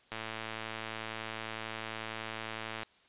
click train, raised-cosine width 0.3 ms, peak -22 dBFS, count 302, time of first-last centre 0.12-2.832 s, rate 111 Hz, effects white hiss -64 dBFS RMS until 3.08 s + resampled to 8000 Hz

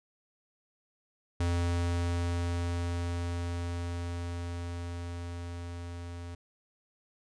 square tone with level ramp, 86.5 Hz, F2, 16 cents flat, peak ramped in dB -27 to -40 dBFS, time 1.4-6.35 s, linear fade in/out 5 ms, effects resampled to 22050 Hz

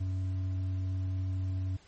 sine tone with hard clipping, 93.6 Hz, F#2, 20 cents sharp, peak -31 dBFS, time 0-1.77 s, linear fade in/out 10 ms, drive 4 dB, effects pink hiss -60 dBFS RMS until 1.87 s + MP3 32 kbps

